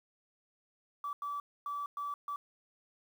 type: tone bursts at uneven times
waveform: sine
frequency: 1154 Hz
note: D6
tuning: 31 cents flat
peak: -34 dBFS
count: 5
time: 1.04-1.13 / 1.22-1.4 / 1.66-1.86 / 1.97-2.14 / 2.28-2.36 s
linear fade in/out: 2 ms
effects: tanh soft clip ceiling -31 dBFS + 10-bit